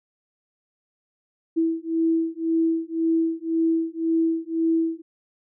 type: beating tone pair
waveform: sine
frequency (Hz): 326.4 / 328.3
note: E4 / E4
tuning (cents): -17 / -7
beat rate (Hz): 1.9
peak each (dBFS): -23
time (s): 1.56-5.02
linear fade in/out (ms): 20
effects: none